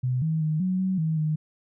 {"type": "tone with pitch steps", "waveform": "sine", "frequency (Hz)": [126.8, 159.2, 155.1, 185.1, 188.1, 159.2, 154.5], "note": ["B2", "D#3", "D#3", "F#3", "F#3", "D#3", "D#3"], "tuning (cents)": [46, 40, -5, 1, 29, 40, -12], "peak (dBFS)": -22, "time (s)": [0.03, 1.36], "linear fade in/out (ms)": 10, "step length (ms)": 190, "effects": []}